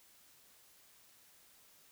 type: silence
effects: white hiss -64 dBFS RMS until 1.91 s